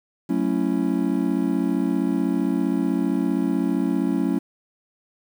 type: chord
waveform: triangle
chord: F# minor seventh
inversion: none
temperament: just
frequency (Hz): 185 / 222 / 277.5 / 333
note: F#3 / A3 / C#4 / E4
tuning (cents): 0 / +16 / +2 / +18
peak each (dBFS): -24 / -24 / -21 / -25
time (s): 0.29-4.39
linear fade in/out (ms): 10
effects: 8-bit